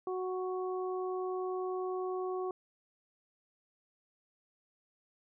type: harmonic tone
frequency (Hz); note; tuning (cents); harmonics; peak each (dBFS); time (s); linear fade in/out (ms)
370; F#4; 0; 1 / 2 / 3; -34 / -42 / -43; 0.07-2.51; 2
effects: none